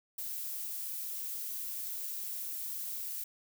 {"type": "noise", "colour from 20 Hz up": "violet", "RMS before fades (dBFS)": -39, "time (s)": [0.18, 3.24], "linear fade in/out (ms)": 5, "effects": []}